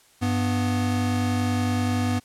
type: tone pair together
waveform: square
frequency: 98.94 / 246.3 Hz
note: G2 / B3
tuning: +17 / -5 cents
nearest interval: octave + major third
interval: 1578 cents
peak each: -25 / -25 dBFS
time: 0.21-2.2 s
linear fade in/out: 20 ms
effects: white hiss -57 dBFS RMS until 2.24 s + low-pass 11000 Hz 12 dB/octave